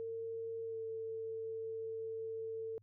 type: tone with pitch glide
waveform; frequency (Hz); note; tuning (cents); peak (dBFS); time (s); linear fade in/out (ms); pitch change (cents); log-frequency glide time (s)
sine; 454.1 to 447.3; A#4 to A4; -45 to +28; -39; 0-2.78; 0; -27; 0.64-0.84
effects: added 106 Hz sine -63 dBFS peak until 2.82 s